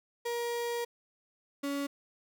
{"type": "tone pair in turn", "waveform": "35% pulse", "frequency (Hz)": [473.6, 281.6], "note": ["A#4", "C#4"], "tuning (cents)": [27, 27], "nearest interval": "major sixth", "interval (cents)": 900, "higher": "first", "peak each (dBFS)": [-30, -30], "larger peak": "neither", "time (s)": [[0.25, 0.85], [1.63, 1.87]], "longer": "first", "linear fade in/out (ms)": 10, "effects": []}